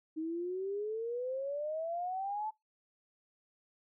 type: exponential sweep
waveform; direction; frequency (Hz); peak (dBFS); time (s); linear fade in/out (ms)
sine; up; 311.5 to 880; -34; 0.16-2.51; 20
effects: noise-tail reverb RT60 0.2 s tail -25 dB re dry